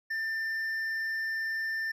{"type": "tone with hard clipping", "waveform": "triangle", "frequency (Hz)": 1789, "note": "A6", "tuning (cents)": 28, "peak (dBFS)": -31, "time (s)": [0.1, 1.92], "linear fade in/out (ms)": 10, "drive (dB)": 7, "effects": []}